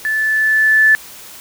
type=tone with level ramp; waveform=sine; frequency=1746 Hz; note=A6; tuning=14 cents flat; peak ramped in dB=-15 to -6 dBFS; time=0.05-0.95 s; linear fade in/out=0 ms; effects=white hiss -36 dBFS RMS until 1.4 s